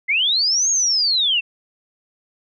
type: linear two-way sweep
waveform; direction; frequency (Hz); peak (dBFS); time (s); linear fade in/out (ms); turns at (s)
sine; up then down; 2006 to 6645 to 2620; -15; 0.08-1.41; 20; 0.7
effects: none